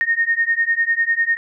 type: beating tone pair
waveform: sine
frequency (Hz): 1841 / 1851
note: A#6 / A#6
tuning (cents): -22 / -13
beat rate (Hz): 10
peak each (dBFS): -19 / -18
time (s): 0.01-1.37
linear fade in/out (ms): 0
effects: none